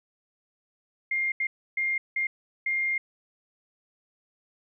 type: tone bursts at uneven times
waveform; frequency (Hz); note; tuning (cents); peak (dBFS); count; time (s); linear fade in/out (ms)
sine; 2117; C7; +20; -24; 5; 1.11-1.32 / 1.4-1.47 / 1.77-1.98 / 2.16-2.27 / 2.66-2.98; 5
effects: none